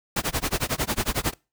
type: noise with tremolo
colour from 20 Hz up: pink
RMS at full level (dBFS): -23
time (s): 0.16-1.34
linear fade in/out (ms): 5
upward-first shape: sine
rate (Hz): 11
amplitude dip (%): 100
effects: noise-tail reverb RT60 0.3 s tail -25 dB re dry